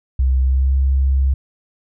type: tone with pitch glide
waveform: sine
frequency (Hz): 65 to 67.1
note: C2 to C2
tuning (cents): -11 to +44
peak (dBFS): -12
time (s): 0.19-1.34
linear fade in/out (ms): 5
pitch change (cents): +55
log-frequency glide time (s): 0.43-0.73
effects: none